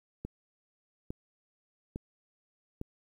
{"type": "click train", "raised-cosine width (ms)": 3, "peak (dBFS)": -24, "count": 4, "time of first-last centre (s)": [0.25, 2.814], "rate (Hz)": 1.17, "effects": ["10-bit"]}